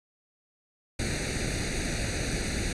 pink noise with comb filter, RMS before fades -30 dBFS, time 0.99-2.73 s, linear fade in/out 5 ms, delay 0.47 ms, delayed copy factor +0.85, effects resampled to 22050 Hz

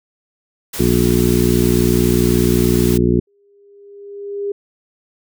white noise, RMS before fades -27 dBFS, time 0.73-2.98 s, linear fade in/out 10 ms
harmonic tone, 60 Hz, B1, 49 cents flat, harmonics 1 / 2 / 3 / 4 / 5 / 6 / 7, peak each -21 / -19 / -18 / -18 / -24 / -17 / -23 dBFS, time 0.79-3.2 s, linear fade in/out 5 ms
sine tone with exponential growth, 403.5 Hz, G#4, 50 cents flat, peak -17 dBFS, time 3.27-4.52 s, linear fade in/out 5 ms, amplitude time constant 270 ms
effects none

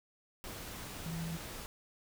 sine tone in noise, 164.81 Hz, E3, in tune, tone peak -37 dBFS, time 1.06-1.37 s, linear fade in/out 0 ms, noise pink, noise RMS -45 dBFS, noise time 0.44-1.66 s, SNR +5 dB, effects none

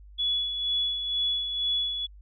sine tone with tremolo, 3400 Hz, G#7, 40 cents sharp, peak -23 dBFS, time 0.18-2.07 s, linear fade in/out 20 ms, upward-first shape sine, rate 2.1 Hz, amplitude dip 50%, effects added 50 Hz sine -46 dBFS peak until 2.21 s

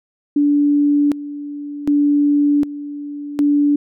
sine tone with tremolo, 290 Hz, D4, 22 cents flat, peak -11 dBFS, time 0.36-3.76 s, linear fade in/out 5 ms, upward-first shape square, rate 0.66 Hz, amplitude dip 80%, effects none

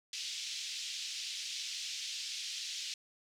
white band-pass noise, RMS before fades -41 dBFS, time 0.13-2.94 s, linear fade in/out 2 ms, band 2700 to 5800 Hz, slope 24 dB/octave, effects none

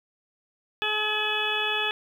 harmonic tone, 425.6 Hz, G#4, 42 cents sharp, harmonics 1 / 2 / 3 / 4 / 6 / 7 / 8, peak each -34 / -33 / -35 / -31 / -29 / -34 / -30 dBFS, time 0.82-1.91 s, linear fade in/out 0 ms, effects 9-bit

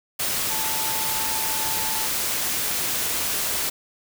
sine tone in noise, 880 Hz, A5, in tune, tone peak -32 dBFS, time 0.5-2.07 s, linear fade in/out 10 ms, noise white, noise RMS -25 dBFS, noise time 0.19-3.7 s, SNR -10 dB, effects none

